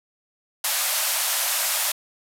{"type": "band-pass noise", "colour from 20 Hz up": "white", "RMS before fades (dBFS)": -24, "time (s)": [0.64, 1.92], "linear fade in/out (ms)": 5, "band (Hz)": [550, 15000], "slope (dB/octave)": 96, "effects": []}